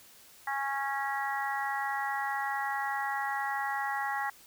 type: harmonic tone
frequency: 275.3 Hz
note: C#4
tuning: 12 cents flat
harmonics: 3 / 4 / 5 / 6 / 7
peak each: -33 / -38 / -41 / -39 / -36 dBFS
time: 0.47-4.3 s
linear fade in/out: 5 ms
effects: white hiss -56 dBFS RMS until 4.46 s